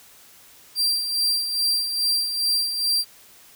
40% pulse tone with tremolo, 4721 Hz, D8, 8 cents sharp, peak -17 dBFS, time 0.75-3.05 s, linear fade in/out 50 ms, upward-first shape sine, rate 2.4 Hz, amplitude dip 55%, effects white hiss -50 dBFS RMS until 3.55 s

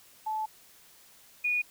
sine tone pair in turn, 868 / 2455 Hz, A5 / D#7, -24 / -24 cents, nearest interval octave + tritone, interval 1800 cents, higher second, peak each -29 / -25 dBFS, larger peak second, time 0.26-0.46 / 1.44-1.62 s, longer first, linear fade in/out 10 ms, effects white hiss -57 dBFS RMS until 1.7 s

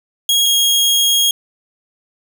sawtooth tone pair in turn, 3295 / 3272 Hz, G#7 / G#7, -14 / -26 cents, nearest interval unison, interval 12 cents, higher first, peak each -8 dBFS, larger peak neither, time 0.29-0.46 / 0.46-1.31 s, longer second, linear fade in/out 2 ms, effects none

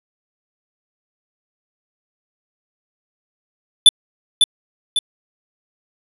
square tone with echo, 3500 Hz, A7, 10 cents flat, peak -3 dBFS, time 3.86-3.89 s, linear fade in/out 2 ms, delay 550 ms, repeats 2, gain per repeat -6 dB, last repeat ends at 4.99 s, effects resampled to 32000 Hz + 7-bit

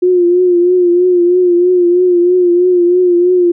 sine tone with vibrato, 356 Hz, F4, 33 cents sharp, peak -6 dBFS, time 0.02-3.52 s, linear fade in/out 10 ms, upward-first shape triangle, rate 3.1 Hz, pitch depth 55 cents each way, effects none

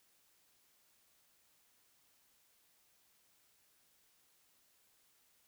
silence, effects white hiss -72 dBFS RMS until 5.47 s

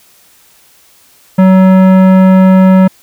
sine tone with tanh clipping, 188 Hz, F#3, 28 cents sharp, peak -4 dBFS, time 1.38-2.88 s, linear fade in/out 10 ms, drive 16 dB, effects white hiss -45 dBFS RMS until 3.02 s

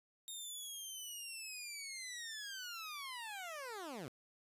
15% pulse linear sweep, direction down, 3703 to 116.54 Hz, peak -38 dBFS, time 0.28-4.08 s, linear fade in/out 0 ms, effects resampled to 32000 Hz + 13-bit

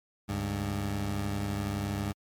20% pulse tone pair together, 71.21 / 100.7 Hz, C#2 / G2, +47 / +47 cents, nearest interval tritone, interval 600 cents, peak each -32 / -26 dBFS, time 0.28-2.13 s, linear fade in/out 20 ms, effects MP3 96 kbps

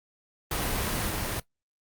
pink noise with level steps, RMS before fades -29 / -31 dBFS, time 0.51-1.4 s, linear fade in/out 5 ms, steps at 1.09 s, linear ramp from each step 20 ms, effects noise-tail reverb RT60 0.1 s tail -17 dB re dry + Opus 48 kbps

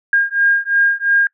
sine beating tone pair, 1615 / 1617.9 Hz, G#6 / G#6, -49 / -46 cents, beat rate 2.9 Hz, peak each -15 dBFS, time 0.13-1.27 s, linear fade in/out 2 ms, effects noise-tail reverb RT60 0.1 s tail -25 dB re dry

